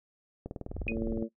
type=click train; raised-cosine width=2 ms; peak=-24 dBFS; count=16; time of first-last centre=0.46-1.225 s; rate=19.6 Hz
type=low-pass noise; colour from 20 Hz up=pink; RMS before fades=-38 dBFS; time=0.68-1.23 s; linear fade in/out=50 ms; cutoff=100 Hz; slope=48 dB/octave
type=harmonic tone; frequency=112.8 Hz; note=A2; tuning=44 cents sharp; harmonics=2 / 3 / 4 / 5; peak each=-33 / -37 / -39 / -41 dBFS; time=0.87-1.29 s; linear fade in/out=50 ms
type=tone with exponential decay; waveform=sine; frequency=2489 Hz; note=D#7; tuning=in tune; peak=-25 dBFS; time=0.88-0.95 s; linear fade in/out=1 ms; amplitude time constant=15 ms
effects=noise-tail reverb RT60 0.1 s tail -19 dB re dry